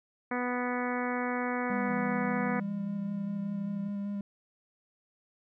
harmonic tone, 246.9 Hz, B3, in tune, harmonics 1 / 2 / 3 / 4 / 5 / 6 / 7 / 8 / 9, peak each -33 / -36 / -38 / -39 / -40 / -41 / -41 / -42 / -43 dBFS, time 0.31-2.6 s, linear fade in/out 5 ms
triangle tone with vibrato, 201.9 Hz, G#3, 49 cents flat, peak -30 dBFS, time 1.7-4.21 s, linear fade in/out 2 ms, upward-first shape square, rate 5.1 Hz, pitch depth 11 cents each way
sine tone, 169.7 Hz, F3, 49 cents flat, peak -39 dBFS, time 1.89-3.89 s, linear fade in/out 2 ms
effects none

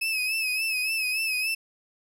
35% pulse tone with vibrato, 2575 Hz, E7, 41 cents flat, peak -23 dBFS, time 0.01-1.55 s, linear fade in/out 10 ms, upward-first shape sine, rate 3.5 Hz, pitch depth 60 cents each way, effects none

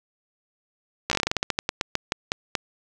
slowing click train, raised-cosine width 0.2 ms, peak -5 dBFS, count 19, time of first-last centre 1.1-2.552 s, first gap 14 ms, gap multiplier 1.18, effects none

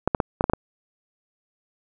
clicks, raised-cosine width 1 ms, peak -5 dBFS, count 7, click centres 0.076 / 0.148 / 0.202 / 0.409 / 0.441 / 0.498 / 0.535 s, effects none

